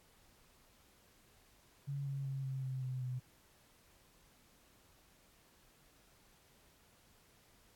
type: tone with pitch steps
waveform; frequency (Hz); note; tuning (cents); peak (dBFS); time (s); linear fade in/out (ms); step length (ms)
sine; 140.3 / 137.89 / 135.52 / 133.19 / 130.9 / 128.66 / 126.45; C#3 / C#3 / C#3 / C3 / C3 / C3 / B2; +21 / -9 / -39 / +31 / +1 / -29 / +41; -37; 1.87-3.2; 20; 190
effects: pink hiss -67 dBFS RMS until 7.75 s + AAC 64 kbps